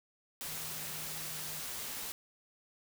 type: tone in noise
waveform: sine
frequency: 155.6 Hz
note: D#3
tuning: in tune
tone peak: -52 dBFS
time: 0.48-1.6 s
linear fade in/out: 0 ms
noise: white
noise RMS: -41 dBFS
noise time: 0.41-2.12 s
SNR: -14 dB
effects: none